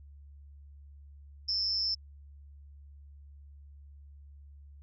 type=tone with amplitude modulation; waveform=sine; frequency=5274 Hz; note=E8; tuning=in tune; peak=-24 dBFS; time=1.48-1.95 s; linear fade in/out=10 ms; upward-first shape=sine; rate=201 Hz; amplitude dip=90%; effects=added 71 Hz sine -49 dBFS peak until 4.82 s